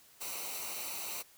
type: noise with comb filter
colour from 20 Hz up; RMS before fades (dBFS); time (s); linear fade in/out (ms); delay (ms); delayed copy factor
white; -40; 0.2-1.23; 20; 0.59; -0.7
effects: white hiss -61 dBFS RMS until 1.37 s